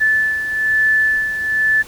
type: beating tone pair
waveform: sine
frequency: 1746 / 1747.1 Hz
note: A6 / A6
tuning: -14 / -13 cents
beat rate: 1.1 Hz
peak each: -14 / -21 dBFS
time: 0-1.83 s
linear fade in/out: 20 ms
effects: pink hiss -39 dBFS RMS until 1.87 s